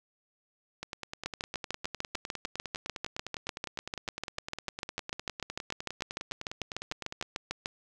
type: two click trains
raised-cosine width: 0.2 ms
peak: -20 / -16 dBFS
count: 64 / 44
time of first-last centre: 0.83-7.226 / 1.26-7.659 s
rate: 9.85 / 6.72 Hz
effects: none